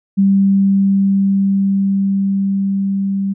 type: tone with level ramp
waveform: sine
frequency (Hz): 196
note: G3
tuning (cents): 0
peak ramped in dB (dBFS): -8 to -15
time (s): 0.17-3.34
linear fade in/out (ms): 20
effects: none